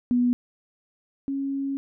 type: tone pair in turn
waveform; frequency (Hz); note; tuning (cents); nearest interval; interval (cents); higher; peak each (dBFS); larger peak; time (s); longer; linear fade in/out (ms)
sine; 244.9 / 274.9; B3 / C#4; -14 / -14; major second; 200; second; -18 / -25; first; 0.11-0.33 / 1.28-1.77; second; 0
effects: none